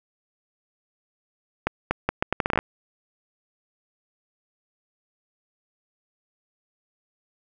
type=accelerating click train; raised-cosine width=0.5 ms; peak=-6 dBFS; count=12; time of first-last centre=1.67-2.589 s; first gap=240 ms; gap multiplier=0.75; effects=none